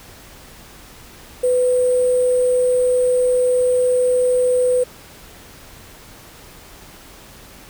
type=tone with sample-and-hold; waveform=sine; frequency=500 Hz; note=B4; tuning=21 cents sharp; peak=-13 dBFS; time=1.43-4.84 s; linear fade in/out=10 ms; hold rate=8820 Hz; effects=pink hiss -42 dBFS RMS until 7.69 s